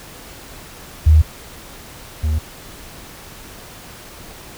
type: tone pair in turn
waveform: sine / triangle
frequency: 77.78 / 77.11 Hz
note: D#2 / D#2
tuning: 0 / -15 cents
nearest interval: unison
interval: 15 cents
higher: first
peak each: -6 / -13 dBFS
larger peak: first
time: 1.06-1.22 / 2.23-2.39 s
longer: neither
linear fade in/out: 10 ms
effects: pink hiss -38 dBFS RMS until 4.57 s